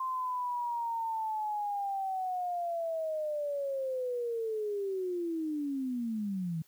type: linear sweep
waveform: sine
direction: down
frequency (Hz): 1046.5 to 156.3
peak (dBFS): -31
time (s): 0-6.62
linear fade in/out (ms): 5
effects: white hiss -65 dBFS RMS until 6.67 s + high-pass 100 Hz 12 dB/octave